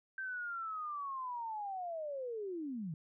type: linear sweep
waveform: sine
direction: down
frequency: 1568 to 146.83 Hz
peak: -38 dBFS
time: 0.18-2.94 s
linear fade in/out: 2 ms
effects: none